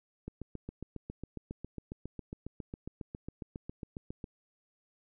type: click train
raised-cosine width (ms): 3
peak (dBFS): -27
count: 30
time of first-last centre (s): 0.28-4.242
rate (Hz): 7.32
effects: none